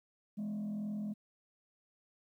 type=tone with frequency modulation; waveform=sine; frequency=208.7 Hz; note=G#3; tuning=9 cents sharp; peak=-33 dBFS; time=0.37-1.14 s; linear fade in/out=20 ms; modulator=42.4 Hz; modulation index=0.4; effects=tanh soft clip ceiling -35 dBFS + 12-bit